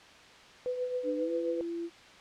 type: tone with tremolo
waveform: sine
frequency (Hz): 500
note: B4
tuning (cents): +21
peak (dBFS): -28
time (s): 0.66-1.61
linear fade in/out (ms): 0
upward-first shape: triangle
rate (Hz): 7.5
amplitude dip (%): 60
type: tone with pitch glide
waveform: sine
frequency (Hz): 300 to 338.7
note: D4 to E4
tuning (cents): +37 to +47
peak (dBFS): -33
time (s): 1.03-1.9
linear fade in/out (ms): 50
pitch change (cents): +210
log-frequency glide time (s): 1.17-1.31
effects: white hiss -53 dBFS RMS until 2.2 s + low-pass 4000 Hz 12 dB/octave